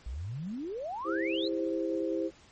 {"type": "exponential sweep", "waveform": "sine", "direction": "up", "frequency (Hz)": [53.7, 4222], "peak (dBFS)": -34, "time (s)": [0.06, 1.48], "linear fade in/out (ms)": 5}
{"type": "chord", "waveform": "sine", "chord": "C major", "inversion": "first", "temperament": "equal with one note detuned", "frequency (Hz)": [329.6, 400, 523.3], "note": ["E4", "G4", "C5"], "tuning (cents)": [0, 35, 0], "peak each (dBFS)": [-31, -35, -34], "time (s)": [1.04, 2.31], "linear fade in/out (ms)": 50}
{"effects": ["pink hiss -58 dBFS RMS until 2.51 s", "MP3 32 kbps"]}